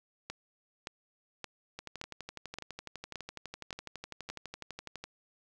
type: two click trains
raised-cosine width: 0.2 ms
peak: -24 / -21 dBFS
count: 40 / 8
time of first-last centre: 1.79-5.04 / 0.3-4.3 s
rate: 12 / 1.75 Hz
effects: none